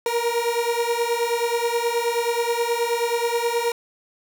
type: beating tone pair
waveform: 30% pulse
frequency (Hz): 466.2 / 475.6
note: A#4 / A#4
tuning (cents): 0 / +35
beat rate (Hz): 9.4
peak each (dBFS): -21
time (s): 0.06-3.72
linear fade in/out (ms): 2
effects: none